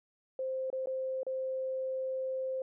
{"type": "tone with dropouts", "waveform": "sine", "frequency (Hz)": 523.3, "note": "C5", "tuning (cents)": 0, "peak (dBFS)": -32, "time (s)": [0.39, 2.62], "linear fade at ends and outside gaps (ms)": 2, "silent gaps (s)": [[0.702, 0.728], [0.859, 0.871], [1.232, 1.266]], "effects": []}